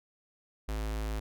square tone with notch filter, 53.6 Hz, A1, 45 cents flat, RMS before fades -34 dBFS, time 0.68-1.2 s, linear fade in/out 10 ms, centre 110 Hz, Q 0.85, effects none

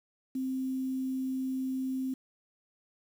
sine tone with quantisation, 261.6 Hz, C4, in tune, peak -30 dBFS, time 0.35-2.14 s, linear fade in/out 5 ms, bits 9, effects none

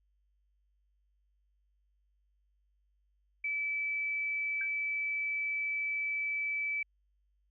sine tone, 2307 Hz, D7, 31 cents flat, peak -31 dBFS, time 3.44-6.83 s, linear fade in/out 5 ms
sine tone with exponential decay, 1591 Hz, G6, 25 cents sharp, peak -35 dBFS, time 4.61-4.71 s, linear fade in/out 2 ms, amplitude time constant 20 ms
effects added 50 Hz sine -70 dBFS peak until 7.5 s

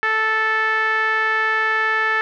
5% pulse tone with low-pass filter, 438.8 Hz, A4, 5 cents flat, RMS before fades -19 dBFS, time 0.03-2.21 s, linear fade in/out 0 ms, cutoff 1700 Hz, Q 3.9, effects none

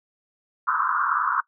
pink band-pass noise, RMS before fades -23 dBFS, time 0.67-1.41 s, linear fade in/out 10 ms, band 1000 to 1500 Hz, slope 96 dB/octave, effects noise-tail reverb RT60 0.1 s tail -21 dB re dry

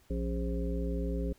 harmonic tone with a mistuned harmonic, 58.6 Hz, A#1, 10 cents sharp, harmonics 1 / 3 / 5 / 7 / 9, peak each -32 / -37 / -39 / -40 / -42 dBFS, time 0.1-1.33 s, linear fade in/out 5 ms, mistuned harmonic 5, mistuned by -110 cents, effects pink hiss -65 dBFS RMS until 1.38 s

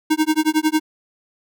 square tone with tremolo, 311.1 Hz, D#4, in tune, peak -13 dBFS, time 0.1-0.8 s, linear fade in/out 10 ms, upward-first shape sine, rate 11 Hz, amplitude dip 100%, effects none

